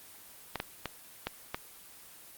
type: clicks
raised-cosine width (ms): 0.3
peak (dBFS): -16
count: 5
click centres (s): 0.557 / 0.601 / 0.857 / 1.27 / 1.545
effects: white hiss -52 dBFS RMS until 2.37 s + Opus 24 kbps